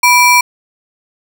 square ring-modulated tone, 1661.2 Hz, G#6, in tune, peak -3 dBFS, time 0.03-0.41 s, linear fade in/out 5 ms, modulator 677 Hz, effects none

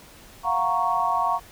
sine chord, Gb major seventh, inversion third, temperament equal, 698.5 / 740 / 932.3 / 1108.7 Hz, F5 / Gb5 / Bb5 / Db6, 0 / 0 / 0 / 0 cents, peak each -27 / -28 / -25 / -24 dBFS, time 0.43-1.4 s, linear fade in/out 50 ms, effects pink hiss -48 dBFS RMS until 1.51 s

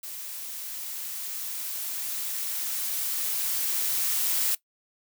blue noise with level ramp, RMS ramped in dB -38 to -25 dBFS, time 0.03-4.55 s, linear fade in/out 5 ms, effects noise-tail reverb RT60 0.1 s tail -19 dB re dry

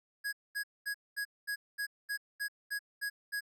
square tone bursts, 1661.2 Hz, G#6, in tune, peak -34 dBFS, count 11, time 0.24-3.408 s, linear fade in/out 20 ms, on 88 ms, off 220 ms, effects none

